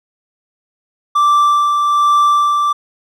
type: tone with tremolo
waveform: triangle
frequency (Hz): 1172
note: D6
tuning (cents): -4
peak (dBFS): -6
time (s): 1.15-2.73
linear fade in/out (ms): 10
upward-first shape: sine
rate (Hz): 1.2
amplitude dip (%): 35
effects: none